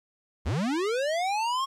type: linear sweep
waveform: square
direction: up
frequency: 54.2 to 1100 Hz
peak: -26 dBFS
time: 0.45-1.66 s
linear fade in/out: 20 ms
effects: low-pass 7000 Hz 12 dB/octave + 10-bit